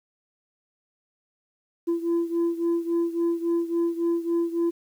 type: beating tone pair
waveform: sine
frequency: 337.4 / 341 Hz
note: E4 / F4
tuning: +40 / -41 cents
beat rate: 3.6 Hz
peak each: -22 / -25 dBFS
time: 1.87-4.71 s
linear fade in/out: 20 ms
effects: tanh soft clip ceiling -19 dBFS + 9-bit

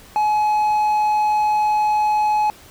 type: tone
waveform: triangle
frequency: 847 Hz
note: G#5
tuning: 34 cents sharp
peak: -13 dBFS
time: 0.16-2.5 s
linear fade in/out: 0 ms
effects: pink hiss -45 dBFS RMS until 2.7 s

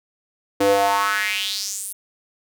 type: tone with high-pass filter sweep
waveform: square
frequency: 99.6 Hz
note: G2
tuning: 28 cents sharp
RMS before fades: -21 dBFS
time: 0.6-1.93 s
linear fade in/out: 10 ms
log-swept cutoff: 380 to 11000 Hz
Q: 4.2
effects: none

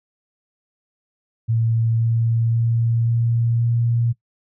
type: tone with pitch steps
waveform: sine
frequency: 114.1 / 114.96 / 115.83 / 116.7 / 117.58 Hz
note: A#2 / A#2 / A#2 / A#2 / A#2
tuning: -37 / -24 / -11 / +2 / +15 cents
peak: -16 dBFS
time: 1.48-4.13 s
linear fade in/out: 20 ms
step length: 530 ms
effects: noise-tail reverb RT60 0.1 s tail -19 dB re dry

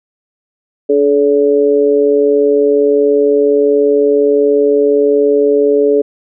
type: tone with amplitude modulation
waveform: sine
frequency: 429.3 Hz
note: A4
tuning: 43 cents flat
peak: -3 dBFS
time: 0.89-6.02 s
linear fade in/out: 10 ms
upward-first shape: sine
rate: 140 Hz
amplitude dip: 90%
effects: none

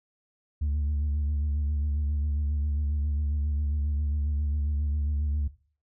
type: tone with vibrato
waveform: sine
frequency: 73.42 Hz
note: D2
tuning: in tune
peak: -22 dBFS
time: 0.61-5.48 s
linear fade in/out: 10 ms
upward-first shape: sine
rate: 7.4 Hz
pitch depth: 49 cents each way
effects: noise-tail reverb RT60 0.4 s tail -17 dB re dry + tanh soft clip ceiling -23 dBFS

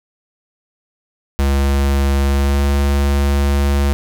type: tone with pitch glide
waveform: square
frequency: 69.3 to 70.27 Hz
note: C#2 to C#2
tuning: 0 to +24 cents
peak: -13 dBFS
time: 1.39-3.93 s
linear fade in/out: 0 ms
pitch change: +24 cents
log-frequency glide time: 2.35-2.62 s
effects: none

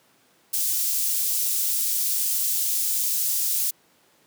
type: high-pass noise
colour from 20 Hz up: white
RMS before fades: -24 dBFS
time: 0.53-3.71 s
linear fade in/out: 10 ms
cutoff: 6000 Hz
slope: 12 dB/octave
effects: pink hiss -60 dBFS RMS until 4.26 s + high-pass 200 Hz 12 dB/octave

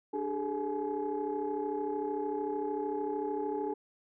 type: tone cluster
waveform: sine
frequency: 294.4 / 397 / 430.3 / 848 Hz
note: D4 / G4 / A4 / G#5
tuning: +4 / +22 / -39 / +36 cents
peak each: -37 / -36 / -35 / -37 dBFS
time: 0.13-3.74 s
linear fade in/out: 10 ms
effects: tanh soft clip ceiling -23 dBFS

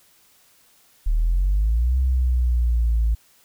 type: exponential two-way sweep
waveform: sine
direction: up then down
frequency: 36.71 to 65.41 to 54.9 Hz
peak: -15 dBFS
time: 1.06-3.15 s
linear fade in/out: 10 ms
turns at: 1.98 s
effects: tanh soft clip ceiling -13 dBFS + white hiss -57 dBFS RMS until 3.44 s

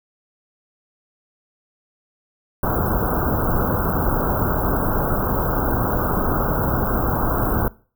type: band-stop noise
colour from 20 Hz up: pink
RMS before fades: -20 dBFS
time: 2.63-7.68 s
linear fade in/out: 2 ms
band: 1500 to 14000 Hz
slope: 96 dB/octave
effects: noise-tail reverb RT60 0.4 s tail -22 dB re dry

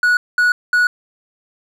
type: tone bursts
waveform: triangle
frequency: 1464 Hz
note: F#6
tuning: 19 cents flat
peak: -9 dBFS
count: 3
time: 0.03-0.87 s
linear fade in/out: 2 ms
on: 140 ms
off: 210 ms
effects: none

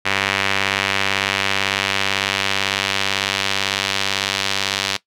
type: tone with band-pass filter sweep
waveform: sawtooth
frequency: 98 Hz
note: G2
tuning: in tune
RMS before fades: -21 dBFS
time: 0.05-4.97 s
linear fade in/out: 10 ms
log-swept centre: 2400 to 3800 Hz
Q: 1.4
effects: noise-tail reverb RT60 0.1 s tail -17 dB re dry

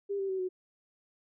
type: tone with pitch steps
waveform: sine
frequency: 400.2 / 389.5 / 379 / 368.9 Hz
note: G4 / G4 / F#4 / F#4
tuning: +36 / -11 / +42 / -5 cents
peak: -30 dBFS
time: 0.09-0.49 s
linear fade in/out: 20 ms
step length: 100 ms
effects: none

